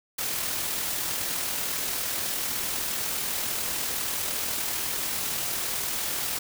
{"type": "noise with amplitude modulation", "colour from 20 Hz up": "white", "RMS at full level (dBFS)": -28, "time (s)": [0.18, 6.39], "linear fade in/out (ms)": 10, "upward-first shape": "sine", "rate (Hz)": 40, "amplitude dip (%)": 35, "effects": []}